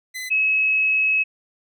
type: tone pair in turn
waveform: sawtooth / sine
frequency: 2021 / 2571 Hz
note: B6 / E7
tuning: +39 / -44 cents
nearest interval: major third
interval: 417 cents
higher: second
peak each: -25 / -16 dBFS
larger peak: second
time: 0.14-0.3 / 0.3-1.24 s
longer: second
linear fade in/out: 20 ms
effects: none